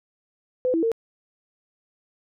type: tone with pitch steps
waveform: sine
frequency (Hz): 506 / 328.9 / 455.5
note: B4 / E4 / A#4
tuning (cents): +42 / -4 / -40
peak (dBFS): -19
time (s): 0.65-0.917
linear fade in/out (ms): 0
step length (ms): 89
effects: none